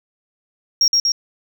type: tone with echo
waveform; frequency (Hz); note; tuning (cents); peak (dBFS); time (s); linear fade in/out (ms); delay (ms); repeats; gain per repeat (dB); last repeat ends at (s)
sine; 5588; F8; 0; -9; 0.81-0.88; 2; 120; 2; -2; 1.12
effects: tanh soft clip ceiling -9 dBFS